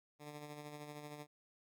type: tone with tremolo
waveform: 10% pulse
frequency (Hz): 148.3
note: D3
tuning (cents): +17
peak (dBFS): -38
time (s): 0.19-1.27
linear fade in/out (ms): 50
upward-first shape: sine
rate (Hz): 13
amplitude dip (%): 45
effects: none